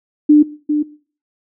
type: tone with echo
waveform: sine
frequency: 298.7 Hz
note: D4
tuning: 29 cents sharp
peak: -4 dBFS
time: 0.29-0.43 s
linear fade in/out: 10 ms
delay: 400 ms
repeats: 1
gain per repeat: -8 dB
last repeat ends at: 0.83 s
effects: noise-tail reverb RT60 0.4 s tail -18 dB re dry